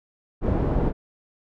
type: low-pass noise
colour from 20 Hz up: pink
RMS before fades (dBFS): -22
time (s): 0.41-0.93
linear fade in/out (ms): 50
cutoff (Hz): 580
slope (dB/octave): 12
effects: none